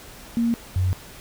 sine tone pair in turn, 233.1 / 92.05 Hz, A#3 / F#2, 0 / -8 cents, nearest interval octave + major third, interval 1608 cents, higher first, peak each -18 dBFS, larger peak neither, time 0.37-0.54 / 0.76-0.93 s, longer neither, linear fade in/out 0 ms, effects pink hiss -43 dBFS RMS until 1.2 s

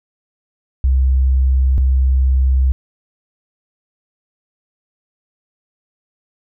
sine tone pair in turn, 65.41 / 65.41 Hz, C2 / C2, 0 / 0 cents, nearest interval unison, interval 0 cents, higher neither, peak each -10 dBFS, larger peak neither, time 0.84-1.78 / 1.78-2.72 s, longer neither, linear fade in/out 0 ms, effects none

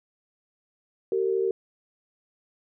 sine tone pair together, 383.8 / 456.4 Hz, G4 / A#4, -37 / -37 cents, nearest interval minor third, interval 300 cents, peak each -24 / -26 dBFS, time 1.12-1.51 s, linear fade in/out 2 ms, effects none

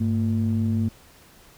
triangle ring-modulated tone, 61.9 Hz, B1, 5 cents sharp, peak -15 dBFS, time 0-0.89 s, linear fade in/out 10 ms, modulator 163 Hz, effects pink hiss -52 dBFS RMS until 1.57 s

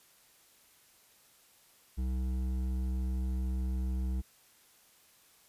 triangle tone with hard clipping, 63.8 Hz, C2, 43 cents flat, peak -32 dBFS, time 1.97-4.22 s, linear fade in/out 20 ms, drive 13 dB, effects white hiss -63 dBFS RMS until 5.48 s + resampled to 32000 Hz

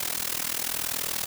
white noise with amplitude modulation, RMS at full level -26 dBFS, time 0-1.26 s, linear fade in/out 5 ms, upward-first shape sine, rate 40.6 Hz, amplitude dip 90%, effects none

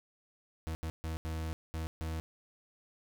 40% pulse tone bursts at uneven times, 80.3 Hz, E2, 45 cents flat, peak -34 dBFS, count 6, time 0.67-0.75 / 0.83-0.9 / 1.04-1.17 / 1.25-1.53 / 1.74-1.87 / 2.01-2.2 s, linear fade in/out 0 ms, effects none

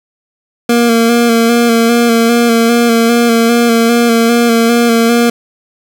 25% pulse tone with vibrato, 233.1 Hz, A#3, in tune, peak -3 dBFS, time 0.69-5.3 s, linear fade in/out 5 ms, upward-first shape square, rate 2.5 Hz, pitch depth 25 cents each way, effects none

